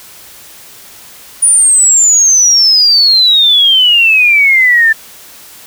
sine exponential sweep, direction down, 9650 to 1760 Hz, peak -4 dBFS, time 1.42-4.93 s, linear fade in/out 10 ms, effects white hiss -35 dBFS RMS until 5.66 s

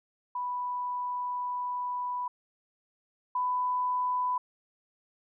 sine tone pair in turn, 987.8 / 997 Hz, B5 / B5, 0 / +16 cents, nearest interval unison, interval 16 cents, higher second, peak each -30 / -26 dBFS, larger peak second, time 0.35-2.28 / 3.35-4.38 s, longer first, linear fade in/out 5 ms, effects none

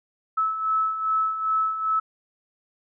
sine beating tone pair, 1300 / 1302.5 Hz, E6 / E6, -24 / -21 cents, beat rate 2.5 Hz, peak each -29 / -22 dBFS, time 0.37-2 s, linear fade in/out 10 ms, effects none

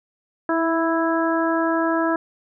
harmonic tone with a mistuned harmonic, 329.6 Hz, E4, in tune, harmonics 1 / 2 / 3 / 4 / 5, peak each -21 / -24 / -26 / -27 / -28 dBFS, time 0.49-2.16 s, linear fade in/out 2 ms, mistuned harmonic 1, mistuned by -15 cents, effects none

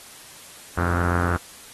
sawtooth tone with low-pass filter, 87.31 Hz, F2, in tune, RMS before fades -23 dBFS, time 0.77-1.37 s, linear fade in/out 10 ms, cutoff 1400 Hz, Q 6.2, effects white hiss -44 dBFS RMS until 1.73 s + AAC 32 kbps

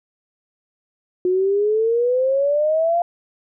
sine exponential sweep, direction up, 359.2 to 700 Hz, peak -15 dBFS, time 1.25-3.02 s, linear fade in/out 2 ms, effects none

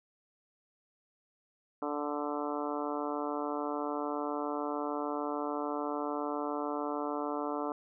harmonic tone, 146.83 Hz, D3, in tune, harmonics 2 / 3 / 4 / 5 / 6 / 7 / 8 / 9, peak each -37 / -39 / -40 / -41 / -42 / -42 / -43 / -44 dBFS, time 1.82-7.72 s, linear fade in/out 2 ms, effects none

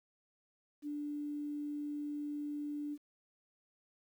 sine tone with quantisation, 293.6 Hz, D4, in tune, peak -37 dBFS, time 0.82-2.98 s, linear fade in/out 50 ms, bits 11, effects none

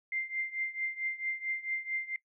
sine tone with tremolo, 2093 Hz, C7, in tune, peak -29 dBFS, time 0.12-2.16 s, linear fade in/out 2 ms, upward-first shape triangle, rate 4.5 Hz, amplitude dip 90%, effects noise-tail reverb RT60 0.1 s tail -19 dB re dry

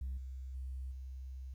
sine tone with level steps, 65.2 Hz, C2, 5 cents flat, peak -35 / -41 / -38 / -42 dBFS, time 0.01-1.54 s, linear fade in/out 5 ms, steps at 0.17 / 0.54 / 0.91 s, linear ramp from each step 10 ms, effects tanh soft clip ceiling -35 dBFS + 12-bit

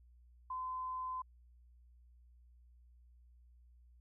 sine tone, 1025 Hz, C6, 36 cents flat, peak -38 dBFS, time 0.5-1.22 s, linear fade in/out 5 ms, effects added 60 Hz sine -60 dBFS peak until 4 s

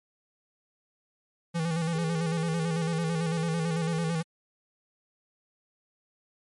square tone with vibrato, 164.81 Hz, E3, in tune, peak -27 dBFS, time 1.54-4.23 s, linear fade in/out 20 ms, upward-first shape square, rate 9 Hz, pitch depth 49 cents each way
sine tone with pitch glide, 415.3 to 422.3 Hz, G#4 to G#4, 0 to +29 cents, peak -37 dBFS, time 1.95-4.11 s, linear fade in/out 2 ms, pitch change +29 cents, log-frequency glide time 2.86-3.39 s
effects MP3 48 kbps

